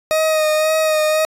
40% pulse tone with vibrato, 624 Hz, D#5, 5 cents sharp, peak -13 dBFS, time 0.11-1.25 s, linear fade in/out 0 ms, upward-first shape sine, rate 1.9 Hz, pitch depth 25 cents each way, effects resampled to 32000 Hz

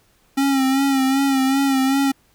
square tone with vibrato, 270 Hz, C#4, 45 cents flat, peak -16 dBFS, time 0.37-2.12 s, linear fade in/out 10 ms, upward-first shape sine, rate 2.6 Hz, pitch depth 44 cents each way, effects pink hiss -59 dBFS RMS until 2.34 s

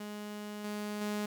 sawtooth tone with level steps, 208.6 Hz, G#3, 8 cents sharp, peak -36 / -32 / -29 dBFS, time 0-1.26 s, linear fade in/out 5 ms, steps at 0.64 / 1.01 s, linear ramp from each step 5 ms, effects 10-bit

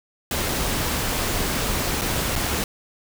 pink noise with dropouts, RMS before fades -24 dBFS, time 0.31-2.64 s, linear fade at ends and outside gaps 2 ms, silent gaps 2.013-2.017 / 2.356-2.36 s, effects none

